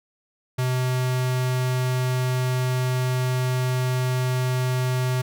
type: tone with notch filter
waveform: square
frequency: 127.4 Hz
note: C3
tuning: 46 cents flat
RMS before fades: -23 dBFS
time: 0.58-5.22 s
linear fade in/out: 10 ms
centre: 260 Hz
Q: 1.2
effects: none